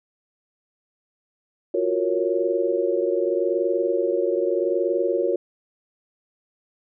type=chord; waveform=sine; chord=Gb major seventh; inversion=third; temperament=equal; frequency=349.2 / 370 / 466.2 / 554.4 Hz; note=F4 / Gb4 / Bb4 / Db5; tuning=0 / 0 / 0 / 0 cents; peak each=-25 dBFS; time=1.74-5.36 s; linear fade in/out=5 ms; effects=none